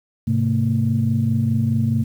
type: tone cluster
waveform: sine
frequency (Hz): 105.5 / 130.3 / 226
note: G#2 / C3 / A3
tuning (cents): +28 / -7 / +47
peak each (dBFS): -20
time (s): 0.27-2.04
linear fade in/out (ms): 10
effects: tanh soft clip ceiling -7 dBFS + 8-bit